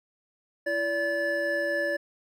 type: tone cluster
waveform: triangle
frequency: 335.8 / 576 / 1732 Hz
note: E4 / D5 / A6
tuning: +32 / -34 / -28 cents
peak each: -33 / -26 / -27 dBFS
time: 0.66-1.97 s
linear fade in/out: 10 ms
effects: none